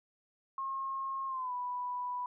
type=tone with pitch glide; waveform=sine; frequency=1077 to 987.6 Hz; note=C6 to B5; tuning=+50 to 0 cents; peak=-34 dBFS; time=0.58-2.26 s; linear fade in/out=2 ms; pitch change=-150 cents; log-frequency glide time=1.27-1.53 s; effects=none